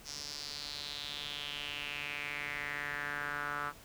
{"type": "tone with band-pass filter sweep", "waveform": "sawtooth", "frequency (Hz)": 145.6, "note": "D3", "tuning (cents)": -15, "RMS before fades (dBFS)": -40, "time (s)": [0.04, 3.73], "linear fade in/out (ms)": 50, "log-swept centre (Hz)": [5600, 1300], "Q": 4.5, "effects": ["pink hiss -55 dBFS RMS until 3.84 s"]}